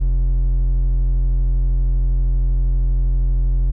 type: tone with hard clipping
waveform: sine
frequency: 43.68 Hz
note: F1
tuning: 1 cent sharp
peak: -15 dBFS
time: 0-3.72 s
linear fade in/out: 20 ms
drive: 5 dB
effects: none